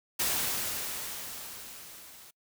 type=noise with level ramp; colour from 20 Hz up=white; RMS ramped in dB=-28 to -52 dBFS; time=0.19-2.31 s; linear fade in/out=10 ms; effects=noise-tail reverb RT60 0.1 s tail -25 dB re dry